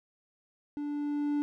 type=tone with level ramp; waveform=triangle; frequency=292 Hz; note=D4; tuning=10 cents flat; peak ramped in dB=-31 to -24 dBFS; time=0.77-1.42 s; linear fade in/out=0 ms; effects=none